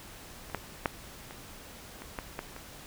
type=clicks; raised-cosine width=0.5 ms; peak=-30 / -16 / -11 / -27 / -27 / -19 / -19 / -27 dBFS; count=8; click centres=0.499 / 0.547 / 0.858 / 1.309 / 2.02 / 2.188 / 2.391 / 2.564 s; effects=pink hiss -48 dBFS RMS until 2.86 s